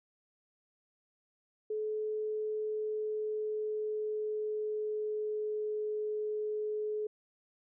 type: tone with pitch glide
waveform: sine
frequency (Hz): 429.5 to 425.3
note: A4 to G#4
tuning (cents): -42 to +41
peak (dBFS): -32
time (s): 1.7-7.07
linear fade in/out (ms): 5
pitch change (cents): -17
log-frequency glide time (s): 2.58-5.83
effects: none